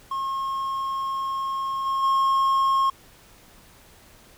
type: tone with level steps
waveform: triangle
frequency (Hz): 1079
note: C#6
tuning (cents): -47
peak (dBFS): -23 / -20 / -16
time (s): 0.11-2.9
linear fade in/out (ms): 5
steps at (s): 1.85 / 2.02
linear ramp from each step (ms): 20
effects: pink hiss -52 dBFS RMS until 4.37 s